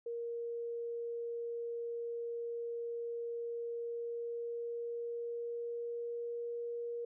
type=tone with pitch glide; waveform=sine; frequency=469 to 472.5 Hz; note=A#4 to A#4; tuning=+11 to +23 cents; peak=-37 dBFS; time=0.06-7.05 s; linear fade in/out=5 ms; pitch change=+12 cents; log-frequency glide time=3.71-6.52 s; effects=none